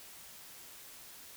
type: silence
effects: white hiss -52 dBFS RMS until 1.36 s